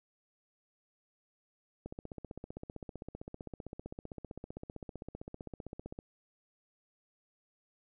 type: click train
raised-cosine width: 2 ms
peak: -29 dBFS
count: 65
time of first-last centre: 1.86-5.989 s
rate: 15.5 Hz
effects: none